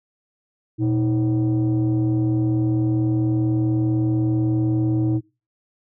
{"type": "tone pair together", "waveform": "sine", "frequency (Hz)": [119.5, 318.3], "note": ["A#2", "D#4"], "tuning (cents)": [43, 39], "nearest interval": "octave + perfect fourth", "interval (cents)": 1696, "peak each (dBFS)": -18, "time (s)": [0.78, 5.21], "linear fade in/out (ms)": 50, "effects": ["noise-tail reverb RT60 0.3 s tail -22 dB re dry", "tanh soft clip ceiling -14 dBFS"]}